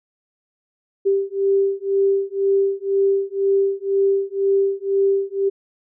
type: beating tone pair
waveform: sine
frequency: 392 / 394 Hz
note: G4 / G4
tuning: 0 / +9 cents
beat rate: 2 Hz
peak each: -19 dBFS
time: 1.05-5.5 s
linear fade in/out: 20 ms
effects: none